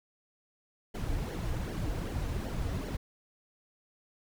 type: noise with flanger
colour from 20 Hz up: brown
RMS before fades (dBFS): -34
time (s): 0.94-2.97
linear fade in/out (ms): 10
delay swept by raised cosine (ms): 0.79 to 5.29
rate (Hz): 2.6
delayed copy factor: -0.65
effects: none